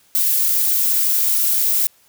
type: noise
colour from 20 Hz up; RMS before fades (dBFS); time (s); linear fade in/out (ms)
violet; -17; 0.15-1.87; 0
effects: white hiss -55 dBFS RMS until 2.08 s